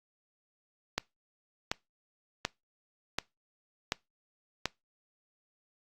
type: click train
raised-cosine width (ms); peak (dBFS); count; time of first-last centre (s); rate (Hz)
0.2; -11; 6; 0.98-4.656; 1.36
effects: noise-tail reverb RT60 0.2 s tail -23 dB re dry + Opus 48 kbps